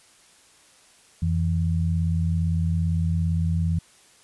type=tone pair together; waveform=sine; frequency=87.31 / 164.96 Hz; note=F2 / E3; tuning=0 / +2 cents; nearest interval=major seventh; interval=1102 cents; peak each=-22 / -24 dBFS; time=1.22-3.79 s; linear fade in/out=5 ms; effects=white hiss -55 dBFS RMS until 4.23 s + resampled to 24000 Hz